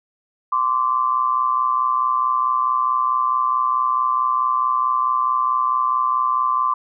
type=tone pair together; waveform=sine; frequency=1038 / 1162.6 Hz; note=C6 / D6; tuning=-14 / -18 cents; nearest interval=major second; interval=196 cents; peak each=-19 dBFS; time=0.52-6.74 s; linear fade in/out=5 ms; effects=none